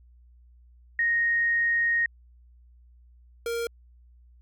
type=tone pair in turn; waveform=sine / square; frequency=1864.7 / 466.2 Hz; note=A#6 / A#4; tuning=0 / 0 cents; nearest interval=2 octaves; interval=2400 cents; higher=first; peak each=-21 / -28 dBFS; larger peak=first; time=0.99-2.06 / 3.46-3.67 s; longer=first; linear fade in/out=2 ms; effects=added 60 Hz sine -52 dBFS peak until 4.41 s